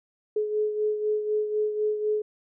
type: beating tone pair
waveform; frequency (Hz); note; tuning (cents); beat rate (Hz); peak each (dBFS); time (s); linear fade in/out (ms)
sine; 424.3 / 428.3; G#4 / A4; +37 / -47; 4; -24 / -32; 0.36-2.22; 5
effects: none